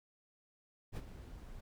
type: noise with ADSR envelope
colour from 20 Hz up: brown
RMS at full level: -38 dBFS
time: 0.92-1.61 s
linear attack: 49 ms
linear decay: 40 ms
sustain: -12 dB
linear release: 10 ms
effects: none